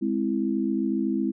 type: chord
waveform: sine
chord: Ab augmented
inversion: none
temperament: equal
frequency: 207.7 / 261.6 / 329.6 Hz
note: Ab3 / C4 / E4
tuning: 0 / 0 / 0 cents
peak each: -27 dBFS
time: 0.01-1.32 s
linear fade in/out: 20 ms
effects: none